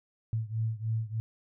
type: beating tone pair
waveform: sine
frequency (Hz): 110.3 / 113.6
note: A2 / A#2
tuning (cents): +5 / -44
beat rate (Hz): 3.3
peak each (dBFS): -31 / -33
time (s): 0.33-1.2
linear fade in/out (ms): 0
effects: none